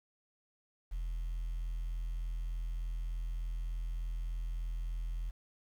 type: tone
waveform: sine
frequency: 41.68 Hz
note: E1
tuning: 20 cents sharp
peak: -32 dBFS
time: 0.91-5.31 s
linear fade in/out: 20 ms
effects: tanh soft clip ceiling -33 dBFS + 10-bit